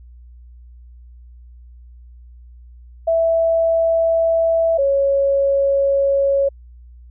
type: tone pair in turn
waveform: sine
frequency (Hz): 659.3 / 553.2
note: E5 / C#5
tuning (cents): 0 / -4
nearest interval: minor third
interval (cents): 304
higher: first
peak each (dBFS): -13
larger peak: neither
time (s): 3.07-4.78 / 4.78-6.49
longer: neither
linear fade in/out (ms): 10
effects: added 60 Hz sine -39 dBFS peak until 7.1 s